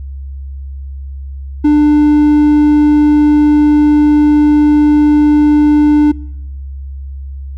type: tone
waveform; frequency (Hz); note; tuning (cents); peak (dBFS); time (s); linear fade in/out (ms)
triangle; 297.4; D4; +22; -3; 1.64-6.12; 10
effects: noise-tail reverb RT60 0.9 s tail -26 dB re dry + added 68 Hz sine -22 dBFS peak until 7.57 s